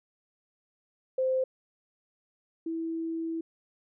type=tone pair in turn; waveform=sine; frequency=520 / 327.6 Hz; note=C5 / E4; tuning=-11 / -11 cents; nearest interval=minor sixth; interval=800 cents; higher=first; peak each=-24 / -30 dBFS; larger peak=first; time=1.18-1.44 / 2.66-3.41 s; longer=second; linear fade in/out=5 ms; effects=none